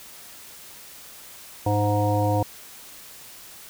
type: harmonic tone with a mistuned harmonic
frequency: 103.83 Hz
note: G#2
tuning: in tune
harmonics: 1 / 3 / 5 / 7 / 9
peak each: -22 / -27 / -26 / -27 / -29 dBFS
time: 1.66-2.43 s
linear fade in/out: 5 ms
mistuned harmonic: 3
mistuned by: -23 cents
effects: white hiss -44 dBFS RMS until 3.69 s